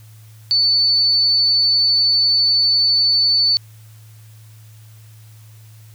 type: tone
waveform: sine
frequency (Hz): 4494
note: C#8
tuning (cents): +23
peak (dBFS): -12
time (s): 0.51-3.57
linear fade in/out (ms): 0
effects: added 109 Hz sine -40 dBFS peak until 5.94 s + white hiss -52 dBFS RMS until 5.94 s